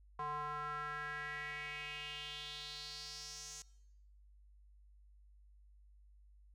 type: tone with band-pass filter sweep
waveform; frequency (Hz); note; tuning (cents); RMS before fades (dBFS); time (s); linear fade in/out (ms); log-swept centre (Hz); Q
square; 148.9; D3; +24; -45; 0.19-3.62; 2; 1000 to 6600; 4.1
effects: noise-tail reverb RT60 0.9 s tail -20 dB re dry + added 50 Hz sine -60 dBFS peak until 6.54 s